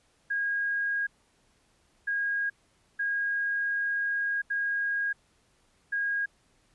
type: tone bursts at uneven times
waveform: sine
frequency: 1634 Hz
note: G#6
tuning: 29 cents flat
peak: -26 dBFS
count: 5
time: 0.3-1.07 / 2.07-2.5 / 2.99-4.42 / 4.5-5.13 / 5.92-6.26 s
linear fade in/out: 10 ms
effects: pink hiss -67 dBFS RMS until 6.74 s + resampled to 24000 Hz